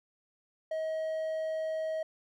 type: tone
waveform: triangle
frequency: 635 Hz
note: D#5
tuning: 35 cents sharp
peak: -29 dBFS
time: 0.71-2.03 s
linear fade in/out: 5 ms
effects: none